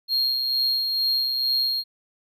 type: tone with tremolo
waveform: triangle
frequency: 4243 Hz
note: C8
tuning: 23 cents sharp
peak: -18 dBFS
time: 0.08-1.84 s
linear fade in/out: 50 ms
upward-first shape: sine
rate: 2.2 Hz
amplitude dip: 35%
effects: none